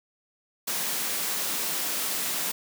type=high-pass noise; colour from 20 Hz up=white; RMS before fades=-29 dBFS; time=0.67-2.52 s; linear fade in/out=10 ms; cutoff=150 Hz; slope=96 dB/octave; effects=none